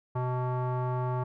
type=tone with low-pass filter; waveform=square; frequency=125.8 Hz; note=B2; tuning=32 cents sharp; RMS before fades=-30 dBFS; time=0.15-1.24 s; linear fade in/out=10 ms; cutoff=1000 Hz; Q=3.5; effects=none